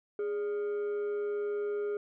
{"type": "tone with frequency modulation", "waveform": "sine", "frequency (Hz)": 412.7, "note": "G#4", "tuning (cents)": -11, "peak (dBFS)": -28, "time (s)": [0.19, 1.97], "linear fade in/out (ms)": 2, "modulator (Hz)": 993, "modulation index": 0.22, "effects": ["tanh soft clip ceiling -29 dBFS"]}